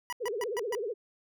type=tone bursts; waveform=25% pulse; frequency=976 Hz; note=B5; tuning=21 cents flat; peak=-29 dBFS; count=5; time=0.1-0.75 s; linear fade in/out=0 ms; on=26 ms; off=130 ms
type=tone with vibrato; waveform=sine; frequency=443.8 Hz; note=A4; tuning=15 cents sharp; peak=-31 dBFS; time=0.2-0.94 s; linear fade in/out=20 ms; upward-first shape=triangle; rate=16 Hz; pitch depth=260 cents each way
effects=none